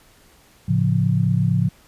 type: chord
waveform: sine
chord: A augmented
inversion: none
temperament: equal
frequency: 110 / 138.59 / 174.61 Hz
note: A2 / C#3 / E#3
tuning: 0 / 0 / 0 cents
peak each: -20 dBFS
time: 0.68-1.69 s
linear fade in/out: 10 ms
effects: pink hiss -53 dBFS RMS until 1.87 s + resampled to 32000 Hz